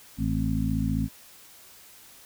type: harmonic tone with a mistuned harmonic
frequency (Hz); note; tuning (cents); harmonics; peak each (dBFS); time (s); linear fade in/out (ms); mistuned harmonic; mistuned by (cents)
55; A1; 0; 1 / 2 / 3 / 4 / 5; -30 / -30 / -30 / -30 / -30; 0.17-1.09; 50; 5; -72
effects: white hiss -51 dBFS RMS until 2.25 s